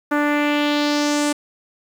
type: tone with low-pass filter sweep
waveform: sawtooth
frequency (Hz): 293.7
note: D4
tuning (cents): 0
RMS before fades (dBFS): -19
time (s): 0.11-1.33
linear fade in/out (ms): 10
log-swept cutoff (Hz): 1500 to 8900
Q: 2.3
effects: 7-bit